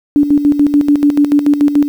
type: tone with tremolo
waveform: sine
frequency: 290 Hz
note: D4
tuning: 22 cents flat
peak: -5 dBFS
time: 0.16-1.88 s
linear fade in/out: 0 ms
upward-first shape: square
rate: 6.9 Hz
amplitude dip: 65%
effects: 7-bit

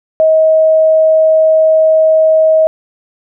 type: tone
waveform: sine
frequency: 634 Hz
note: D#5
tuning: 32 cents sharp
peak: -5 dBFS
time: 0.2-2.67 s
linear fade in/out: 0 ms
effects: none

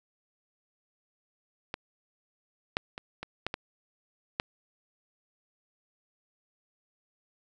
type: clicks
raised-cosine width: 0.3 ms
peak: -17 / -10 / -22 / -21 / -14 / -16 / -11 dBFS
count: 7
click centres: 1.741 / 2.769 / 2.979 / 3.23 / 3.466 / 3.541 / 4.399 s
effects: none

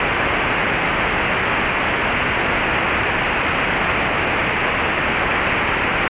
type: low-pass noise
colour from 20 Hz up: white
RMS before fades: -19 dBFS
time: 0-6.08 s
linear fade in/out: 2 ms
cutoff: 2700 Hz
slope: 48 dB/octave
effects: resampled to 8000 Hz

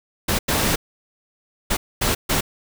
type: noise bursts at uneven times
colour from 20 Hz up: pink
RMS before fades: -20 dBFS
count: 5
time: 0.28-0.39 / 0.48-0.76 / 1.7-1.77 / 2.01-2.15 / 2.29-2.41 s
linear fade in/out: 10 ms
effects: none

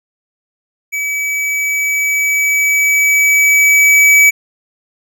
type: tone with level ramp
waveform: square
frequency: 2287 Hz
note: D7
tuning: 47 cents flat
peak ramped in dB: -17 to -5 dBFS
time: 0.92-4.31 s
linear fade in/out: 20 ms
effects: none

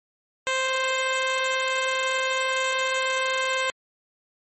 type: tone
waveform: 10% pulse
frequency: 523.3 Hz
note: C5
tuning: in tune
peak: -14 dBFS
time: 0.47-3.7 s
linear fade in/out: 0 ms
effects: MP3 32 kbps

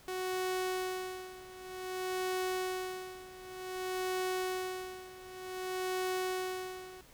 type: tone with tremolo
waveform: sawtooth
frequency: 370.7 Hz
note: F#4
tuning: 3 cents sharp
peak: -28 dBFS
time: 0.08-7.01 s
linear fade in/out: 2 ms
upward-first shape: sine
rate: 0.54 Hz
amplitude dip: 85%
effects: pink hiss -59 dBFS RMS until 7.13 s

